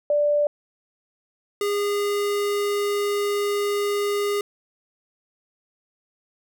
sine / square tone pair in turn, 587.3 / 408.4 Hz, D5 / G#4, 0 / -29 cents, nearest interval tritone, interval 629 cents, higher first, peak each -17 / -22 dBFS, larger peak first, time 0.1-0.47 / 1.61-4.41 s, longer second, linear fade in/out 2 ms, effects none

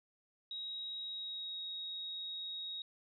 sine tone with pitch glide, 3809 to 3776 Hz, A#7 to A#7, +37 to +22 cents, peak -40 dBFS, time 0.51-2.82 s, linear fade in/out 2 ms, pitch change -15 cents, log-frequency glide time 1.01-1.59 s, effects none

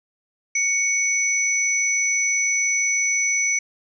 sine tone pair together, 2233 / 5961 Hz, C#7 / F#8, +12 / +12 cents, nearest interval octave + perfect fourth, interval 1700 cents, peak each -21 / -21 dBFS, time 0.55-3.59 s, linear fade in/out 5 ms, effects none

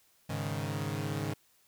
sawtooth chord, Ab suspended fourth, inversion none, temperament equal, 103.83 / 138.59 / 155.56 Hz, Ab2 / Db3 / Eb3, 0 / 0 / 0 cents, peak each -33 dBFS, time 0.29-1.34 s, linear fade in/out 10 ms, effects white hiss -67 dBFS RMS until 1.67 s

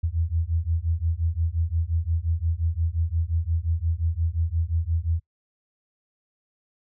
sine beating tone pair, 80.1 / 85.8 Hz, E2 / F2, -49 / -30 cents, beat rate 5.7 Hz, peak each -25 dBFS, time 0.03-5.2 s, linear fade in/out 10 ms, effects noise-tail reverb RT60 0.1 s tail -23 dB re dry

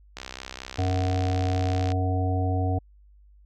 click train, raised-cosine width 0.2 ms, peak -18 dBFS, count 114, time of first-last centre 0.17-1.919 s, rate 64.6 Hz
harmonic tone, 92.5 Hz, F#2, in tune, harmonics 1 / 3 / 5 / 7 / 8, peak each -23 / -31 / -35 / -36 / -32 dBFS, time 0.78-2.79 s, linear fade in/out 10 ms
effects added 50 Hz sine -51 dBFS peak until 3.45 s

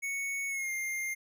square tone with pitch glide, 2217 to 2112 Hz, C#7 to C7, 0 to +16 cents, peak -33 dBFS, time 0.02-1.15 s, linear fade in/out 20 ms, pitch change -84 cents, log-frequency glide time 0.48-0.71 s, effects none

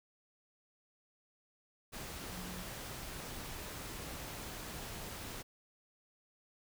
sine tone in noise, 181.6 Hz, F#3, 32 cents flat, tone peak -46 dBFS, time 2.31-2.64 s, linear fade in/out 20 ms, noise pink, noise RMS -45 dBFS, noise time 1.92-5.43 s, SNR -4 dB, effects none

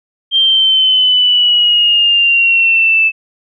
sine exponential sweep, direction down, 3176 to 2625 Hz, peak -7 dBFS, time 0.31-3.12 s, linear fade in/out 50 ms, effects none

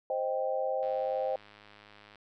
sine chord, C minor, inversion none, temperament equal, 523.3 / 622.3 / 784 Hz, C5 / Eb5 / G5, 0 / 0 / 0 cents, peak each -31 / -34 / -35 dBFS, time 0.1-1.36 s, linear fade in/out 2 ms
click train, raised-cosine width 0.3 ms, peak -37 dBFS, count 139, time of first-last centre 0.83-2.157 s, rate 104 Hz
effects none

